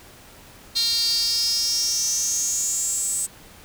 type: tone with high-pass filter sweep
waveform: sawtooth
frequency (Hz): 462.4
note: A#4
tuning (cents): -14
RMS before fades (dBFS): -23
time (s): 0.75-3.27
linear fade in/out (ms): 20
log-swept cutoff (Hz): 4200 to 8200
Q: 9.5
effects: pink hiss -47 dBFS RMS until 3.64 s